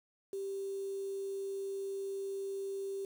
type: tone with quantisation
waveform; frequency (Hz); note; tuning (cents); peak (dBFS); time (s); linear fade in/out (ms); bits
sine; 392; G4; 0; -36; 0.33-3.05; 2; 9
effects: none